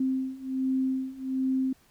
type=beating tone pair; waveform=sine; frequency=261.6 / 262.9 Hz; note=C4 / C4; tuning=0 / +8 cents; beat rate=1.3 Hz; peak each=-30 / -28 dBFS; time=0-1.73 s; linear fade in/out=5 ms; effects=pink hiss -62 dBFS RMS until 1.9 s